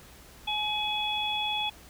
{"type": "harmonic tone", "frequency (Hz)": 846, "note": "G#5", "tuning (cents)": 32, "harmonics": [1, 3, 4], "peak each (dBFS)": [-32, -34, -30], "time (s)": [0.47, 1.7], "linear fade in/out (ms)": 10, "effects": ["added 62 Hz sine -58 dBFS peak until 1.89 s", "pink hiss -52 dBFS RMS until 1.89 s"]}